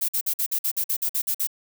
violet noise bursts, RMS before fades -24 dBFS, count 12, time 0.01-1.472 s, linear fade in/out 10 ms, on 76 ms, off 50 ms, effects none

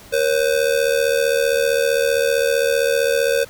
square ring-modulated tone, 510 Hz, C5, 44 cents flat, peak -13 dBFS, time 0.12-3.45 s, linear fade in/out 20 ms, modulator 37.7 Hz, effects pink hiss -43 dBFS RMS until 3.49 s

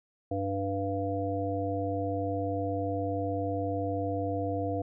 harmonic tone, 98.3 Hz, G2, 5 cents sharp, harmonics 1 / 3 / 5 / 7, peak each -34 / -34 / -34 / -34 dBFS, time 0.31-4.82 s, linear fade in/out 5 ms, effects none

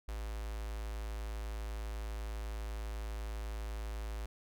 square tone with notch filter, 54 Hz, A1, 32 cents flat, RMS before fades -40 dBFS, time 0.08-4.26 s, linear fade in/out 5 ms, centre 190 Hz, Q 0.66, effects none

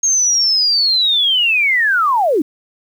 sine linear sweep, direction down, 6500 to 264.5 Hz, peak -11 dBFS, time 0.03-2.42 s, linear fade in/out 5 ms, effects 7-bit

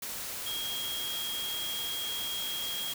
sine tone in noise, 3262 Hz, G#7, 32 cents flat, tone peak -34 dBFS, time 0.46-2.93 s, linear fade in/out 5 ms, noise white, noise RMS -38 dBFS, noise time 0.02-2.94 s, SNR +1 dB, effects none

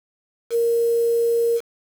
sine tone with quantisation, 466.2 Hz, A#4, in tune, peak -16 dBFS, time 0.5-1.61 s, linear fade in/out 50 ms, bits 6, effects none

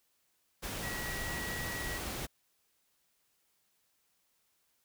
sine tone in noise, 1924 Hz, B6, 46 cents flat, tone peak -40 dBFS, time 0.82-1.99 s, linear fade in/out 20 ms, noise pink, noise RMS -39 dBFS, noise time 0.62-2.27 s, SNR -4 dB, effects white hiss -75 dBFS RMS until 4.84 s

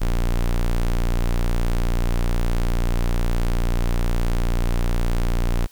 square tone, 29.42 Hz, A#0, 17 cents sharp, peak -18 dBFS, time 0-5.67 s, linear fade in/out 20 ms, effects white hiss -53 dBFS RMS until 5.71 s

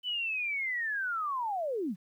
sine linear sweep, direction down, 3026 to 156.3 Hz, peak -30 dBFS, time 0.03-1.96 s, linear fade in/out 50 ms, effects 11-bit

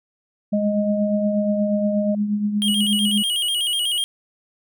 sine tone with tremolo, 207.7 Hz, G#3, in tune, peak -16 dBFS, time 0.52-3.23 s, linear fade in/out 10 ms, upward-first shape triangle, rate 8.4 Hz, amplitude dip 60%
sine tone with pitch glide, 622.3 to 618 Hz, D#5 to D#5, 0 to -12 cents, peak -22 dBFS, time 0.53-2.15 s, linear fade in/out 5 ms, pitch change -12 cents, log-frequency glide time 1.23-1.72 s
square tone with vibrato, 3064 Hz, G7, 40 cents flat, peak -20 dBFS, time 2.62-4.04 s, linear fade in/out 0 ms, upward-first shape square, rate 8.1 Hz, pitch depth 82 cents each way
effects none

